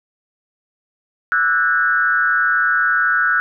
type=tone with frequency modulation; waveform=sine; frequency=1473 Hz; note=F#6; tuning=8 cents flat; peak=-13 dBFS; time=1.32-3.4 s; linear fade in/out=0 ms; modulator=152 Hz; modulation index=1; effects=none